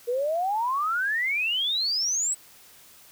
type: exponential sweep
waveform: sine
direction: up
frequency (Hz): 466.2 to 8100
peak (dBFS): -23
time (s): 0.07-2.35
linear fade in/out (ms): 20
effects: white hiss -52 dBFS RMS until 3.11 s